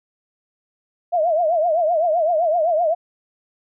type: tone with vibrato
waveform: sine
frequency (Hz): 659.3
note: E5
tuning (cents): 0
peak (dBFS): -15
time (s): 1.12-2.95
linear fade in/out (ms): 20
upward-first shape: triangle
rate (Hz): 7.8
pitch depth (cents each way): 170
effects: none